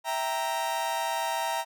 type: chord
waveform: 40% pulse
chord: E diminished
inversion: none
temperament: equal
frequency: 659.3 / 784 / 932.3 Hz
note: E5 / G5 / Bb5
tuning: 0 / 0 / 0 cents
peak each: -33 / -33 / -29 dBFS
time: 0.04-1.65 s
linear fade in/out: 50 ms
effects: none